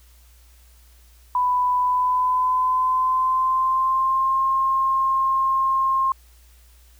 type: tone with pitch glide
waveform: sine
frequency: 994 to 1065.3 Hz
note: B5 to C6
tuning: +11 to +31 cents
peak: -17 dBFS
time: 1.35-6.12 s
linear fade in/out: 2 ms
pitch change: +120 cents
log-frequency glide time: 1.77-4.43 s
effects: added 60 Hz sine -49 dBFS peak until 6.99 s + white hiss -57 dBFS RMS until 6.99 s